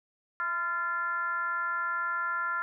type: tone with frequency modulation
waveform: sine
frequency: 1381 Hz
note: F6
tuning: 20 cents flat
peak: -28 dBFS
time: 0.4-2.62 s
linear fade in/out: 0 ms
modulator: 360 Hz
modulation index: 0.79
effects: none